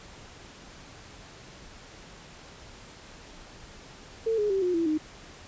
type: tone with pitch steps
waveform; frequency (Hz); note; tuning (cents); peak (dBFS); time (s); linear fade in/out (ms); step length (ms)
sine; 450 / 417.4 / 387.2 / 359.2 / 333.2 / 309.1; A4 / G#4 / G4 / F4 / E4 / D#4; +39 / +9 / -21 / +49 / +19 / -11; -23; 4.26-4.98; 10; 120
effects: pink hiss -48 dBFS RMS until 5.47 s + resampled to 16000 Hz